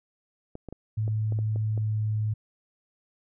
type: clicks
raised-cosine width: 2 ms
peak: -25 dBFS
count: 8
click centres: 0.554 / 0.687 / 0.726 / 1.079 / 1.323 / 1.389 / 1.56 / 1.777 s
type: tone with pitch glide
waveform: sine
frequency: 108.4 to 107.59 Hz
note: A2 to A2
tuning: -25 to -38 cents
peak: -24 dBFS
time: 0.97-2.34 s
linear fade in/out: 10 ms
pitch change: -13 cents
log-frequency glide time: 1.63-2 s
effects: none